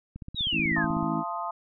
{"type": "click train", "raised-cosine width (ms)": 5, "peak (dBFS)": -26, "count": 15, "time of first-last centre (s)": [0.16, 1.03], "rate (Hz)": 16.1}
{"type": "exponential sweep", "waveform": "sine", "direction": "down", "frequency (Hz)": [3951, 1500], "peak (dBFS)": -25, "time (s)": [0.35, 0.87], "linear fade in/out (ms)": 50}
{"type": "harmonic tone", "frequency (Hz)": 54.2, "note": "A1", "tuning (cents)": -25, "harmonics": [3, 4, 5, 6], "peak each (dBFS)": [-32, -32, -32, -32], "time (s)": [0.51, 1.24], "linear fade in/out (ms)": 50}
{"type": "chord", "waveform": "sine", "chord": "F dominant seventh", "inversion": "none", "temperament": "equal with one note detuned", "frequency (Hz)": [686.1, 880, 1046.5, 1244.5], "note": ["F5", "A5", "C6", "Eb6"], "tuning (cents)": [-31, 0, 0, 0], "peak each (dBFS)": -35, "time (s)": [0.76, 1.51], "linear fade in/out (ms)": 5}
{"effects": []}